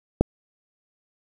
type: click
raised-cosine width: 2 ms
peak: -3 dBFS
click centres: 0.21 s
effects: 7-bit